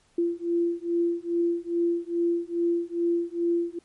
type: beating tone pair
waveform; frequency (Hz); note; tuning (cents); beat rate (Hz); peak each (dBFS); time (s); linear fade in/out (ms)
sine; 340.9 / 343.3; F4 / F4; -42 / -30; 2.4; -26; 0.18-3.79; 5
effects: pink hiss -64 dBFS RMS until 3.84 s + MP3 48 kbps